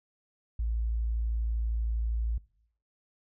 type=tone; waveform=sine; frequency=56.3 Hz; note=A1; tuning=40 cents sharp; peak=-27 dBFS; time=0.59-2.38 s; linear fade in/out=5 ms; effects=noise-tail reverb RT60 0.7 s tail -22 dB re dry